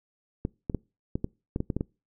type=clicks; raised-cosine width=3 ms; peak=-15 dBFS; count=10; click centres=0.451 / 0.698 / 0.747 / 1.155 / 1.244 / 1.561 / 1.604 / 1.702 / 1.766 / 1.809 s; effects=noise-tail reverb RT60 0.3 s tail -25 dB re dry